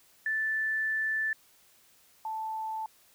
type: tone pair in turn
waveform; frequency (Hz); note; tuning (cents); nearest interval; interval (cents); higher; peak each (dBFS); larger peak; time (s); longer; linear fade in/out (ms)
sine; 1758 / 879; A6 / A5; -2 / -2; octave; 1200; first; -27 / -32; first; 0.26-1.33 / 2.25-2.86; first; 2
effects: white hiss -62 dBFS RMS until 3.14 s